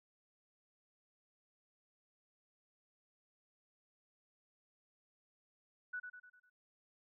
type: tone with echo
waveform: sine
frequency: 1480 Hz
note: F#6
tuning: in tune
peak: -39 dBFS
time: 5.93-6 s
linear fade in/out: 10 ms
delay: 100 ms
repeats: 5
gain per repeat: -6 dB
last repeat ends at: 6.5 s
effects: none